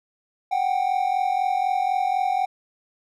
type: tone pair together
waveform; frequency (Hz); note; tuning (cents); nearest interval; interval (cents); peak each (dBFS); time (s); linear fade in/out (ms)
triangle; 740 / 784; F#5 / G5; 0 / 0; minor second; 100; -21; 0.51-2.46; 10
effects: none